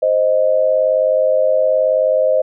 sine tone pair together, 523.3 / 622.3 Hz, C5 / D#5, 0 / 0 cents, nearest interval minor third, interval 300 cents, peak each -14 dBFS, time 0.02-2.42 s, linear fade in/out 10 ms, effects none

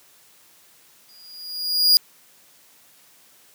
45% pulse tone with exponential growth, 4864 Hz, D#8, 40 cents flat, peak -9 dBFS, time 1.09-1.97 s, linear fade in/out 0 ms, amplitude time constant 190 ms, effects white hiss -54 dBFS RMS until 3.54 s + high-pass 100 Hz 12 dB/octave

